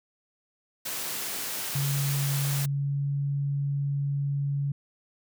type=high-pass noise; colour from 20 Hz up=white; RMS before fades=-33 dBFS; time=0.85-2.66 s; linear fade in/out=10 ms; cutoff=110 Hz; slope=48 dB/octave
type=tone with pitch glide; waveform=sine; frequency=140 to 141.06 Hz; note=C#3 to C#3; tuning=+18 to +31 cents; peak=-25 dBFS; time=1.75-4.72 s; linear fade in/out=5 ms; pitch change=+13 cents; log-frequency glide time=2.45-3.08 s
effects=none